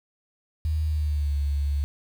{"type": "tone with pitch glide", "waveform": "sine", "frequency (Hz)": [77.78, 71.32], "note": ["D#2", "C#2"], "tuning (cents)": [0, 50], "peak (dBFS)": -22, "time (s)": [0.65, 1.84], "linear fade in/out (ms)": 0, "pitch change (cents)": -150, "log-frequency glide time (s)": [0.85, 1.36], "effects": ["8-bit"]}